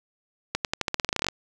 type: accelerating click train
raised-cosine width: 0.2 ms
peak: -7 dBFS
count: 16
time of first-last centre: 0.55-1.286 s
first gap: 98 ms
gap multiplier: 0.89
effects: none